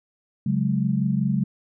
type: chord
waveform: sine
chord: C# suspended fourth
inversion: none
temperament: equal with one note detuned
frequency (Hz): 138.59 / 185 / 209.9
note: C#3 / F#3 / G#3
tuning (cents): 0 / 0 / +19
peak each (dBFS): -24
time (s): 0.46-1.44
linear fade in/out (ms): 5
effects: none